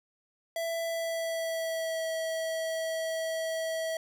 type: tone with pitch glide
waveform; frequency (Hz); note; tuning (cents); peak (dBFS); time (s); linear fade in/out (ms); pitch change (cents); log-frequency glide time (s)
square; 664 to 648.1; E5 to E5; +12 to -30; -31; 0.56-3.97; 2; -42; 0.85-2.08
effects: none